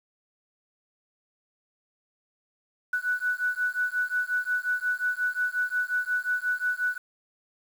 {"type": "beating tone pair", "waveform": "sine", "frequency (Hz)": [1480, 1485.6], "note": ["F#6", "F#6"], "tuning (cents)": [0, 7], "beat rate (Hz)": 5.6, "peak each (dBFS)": -28, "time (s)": [2.93, 6.98], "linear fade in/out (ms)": 5, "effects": ["8-bit"]}